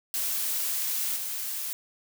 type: noise with level steps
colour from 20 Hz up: blue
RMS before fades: -29 / -33 dBFS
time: 0.14-1.73 s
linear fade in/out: 0 ms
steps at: 1.16 s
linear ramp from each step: 2 ms
effects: none